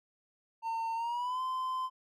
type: tone with pitch glide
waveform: triangle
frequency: 908 to 1031 Hz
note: A#5 to C6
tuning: -46 to -26 cents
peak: -30 dBFS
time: 0.62-1.9 s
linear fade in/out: 50 ms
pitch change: +220 cents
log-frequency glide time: 0.95-1.41 s
effects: none